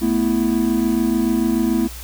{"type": "chord", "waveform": "triangle", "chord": "A suspended second", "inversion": "none", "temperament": "equal", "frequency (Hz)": [220, 246.9, 329.6], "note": ["A3", "B3", "E4"], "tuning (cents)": [0, 0, 0], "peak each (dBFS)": -18, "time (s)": [0.01, 1.88], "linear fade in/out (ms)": 20, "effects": ["added 60 Hz sine -33 dBFS peak until 2.03 s", "white hiss -37 dBFS RMS until 2.03 s"]}